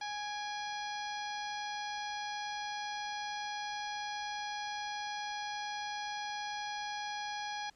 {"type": "harmonic tone with a mistuned harmonic", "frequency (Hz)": 830.6, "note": "G#5", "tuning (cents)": 0, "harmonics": [1, 2, 3, 4, 5, 6, 7], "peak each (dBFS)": [-39, -44, -49, -47, -49, -50, -52], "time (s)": [0.01, 7.7], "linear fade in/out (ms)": 5, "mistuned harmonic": 3, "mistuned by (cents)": -67, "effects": ["pink hiss -67 dBFS RMS until 7.75 s", "low-pass 9000 Hz 12 dB/octave"]}